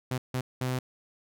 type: tone bursts at uneven times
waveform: sawtooth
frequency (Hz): 127.7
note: C3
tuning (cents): -42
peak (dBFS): -24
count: 3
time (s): 0.11-0.18 / 0.34-0.41 / 0.61-0.79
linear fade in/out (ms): 5
effects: none